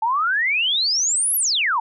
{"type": "exponential two-way sweep", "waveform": "sine", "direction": "up then down", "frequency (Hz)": [860, 11840, 860], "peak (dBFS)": -17, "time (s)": [0.02, 1.8], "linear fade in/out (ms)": 5, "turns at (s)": 1.36, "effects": []}